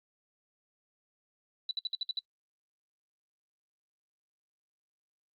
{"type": "tone bursts", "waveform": "sine", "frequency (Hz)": 3957, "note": "B7", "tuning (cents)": 3, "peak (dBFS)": -30, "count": 7, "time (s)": [1.69, 2.191], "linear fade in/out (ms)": 2, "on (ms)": 21, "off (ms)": 59, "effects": ["noise-tail reverb RT60 0.1 s tail -24 dB re dry", "Opus 48 kbps"]}